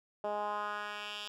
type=tone with band-pass filter sweep; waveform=10% pulse; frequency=207.7 Hz; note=G#3; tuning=in tune; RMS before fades=-38 dBFS; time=0.24-1.28 s; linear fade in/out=2 ms; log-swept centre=620 to 3700 Hz; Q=2.1; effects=none